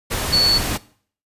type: tone in noise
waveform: sine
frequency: 4435 Hz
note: C#8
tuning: in tune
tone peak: -12 dBFS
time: 0.32-0.59 s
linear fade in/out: 20 ms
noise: pink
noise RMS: -23 dBFS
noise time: 0.1-0.78 s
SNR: +8 dB
effects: noise-tail reverb RT60 0.5 s tail -19 dB re dry + resampled to 32000 Hz